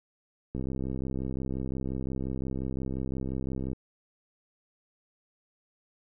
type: click train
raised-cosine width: 3 ms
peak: -21 dBFS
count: 210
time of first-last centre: 0.55-3.731 s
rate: 65.7 Hz
effects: none